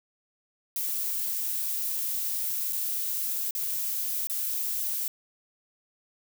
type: noise with dropouts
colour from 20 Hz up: violet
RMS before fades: -30 dBFS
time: 0.76-5.08 s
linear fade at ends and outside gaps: 1 ms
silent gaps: 2.725-2.73 / 3.508-3.55 / 4.271-4.298 s
effects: none